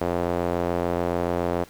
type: tone with band-pass filter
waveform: sawtooth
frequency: 87 Hz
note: F2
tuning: 6 cents flat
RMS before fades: -25 dBFS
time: 0.01-1.64 s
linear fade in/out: 5 ms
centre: 560 Hz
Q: 1.3
effects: pink hiss -50 dBFS RMS until 1.69 s